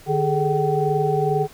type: tone cluster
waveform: sine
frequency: 151 / 409.3 / 431.5 / 764 Hz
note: D3 / G#4 / A4 / G5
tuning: +48 / -25 / -34 / -45 cents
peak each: -23 dBFS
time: 0.06-1.48 s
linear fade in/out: 50 ms
effects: pink hiss -47 dBFS RMS until 1.53 s